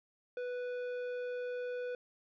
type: tone with tanh clipping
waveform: sine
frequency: 493.9 Hz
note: B4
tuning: in tune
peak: -38 dBFS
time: 0.37-1.95 s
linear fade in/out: 2 ms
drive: 11 dB
effects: none